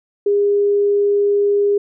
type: tone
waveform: sine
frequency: 406.6 Hz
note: G#4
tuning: 37 cents flat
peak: -12 dBFS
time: 0.26-1.78 s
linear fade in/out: 5 ms
effects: none